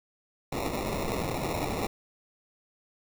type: noise with sample-and-hold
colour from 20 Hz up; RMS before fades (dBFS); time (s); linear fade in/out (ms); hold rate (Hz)
white; -31; 0.52-1.87; 5; 1575
effects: none